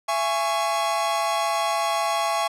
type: chord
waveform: 45% pulse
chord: C# minor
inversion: first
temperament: equal with one note detuned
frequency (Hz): 674.3 / 830.6 / 1108.7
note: E5 / G#5 / C#6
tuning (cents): +39 / 0 / 0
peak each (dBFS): -26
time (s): 0.08-2.48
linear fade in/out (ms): 10
effects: low-pass 11000 Hz 12 dB/octave